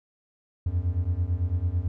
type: beating tone pair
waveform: triangle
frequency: 83 / 92 Hz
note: E2 / F#2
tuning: +12 / -9 cents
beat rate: 9 Hz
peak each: -25 / -24 dBFS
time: 0.66-1.88 s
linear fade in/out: 5 ms
effects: none